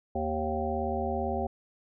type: harmonic tone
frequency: 77.78 Hz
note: D#2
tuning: in tune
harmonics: 1 / 3 / 5 / 7 / 9 / 10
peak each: -35 / -35 / -35 / -35 / -35 / -35 dBFS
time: 0.15-1.47 s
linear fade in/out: 5 ms
effects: none